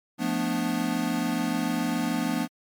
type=chord; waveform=square; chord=B half-diminished seventh; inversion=second; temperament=equal; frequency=174.61 / 220 / 246.9 / 293.7 Hz; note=F3 / A3 / B3 / D4; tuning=0 / 0 / 0 / 0 cents; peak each=-33 / -32 / -29 / -31 dBFS; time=0.18-2.48 s; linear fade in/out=50 ms; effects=MP3 96 kbps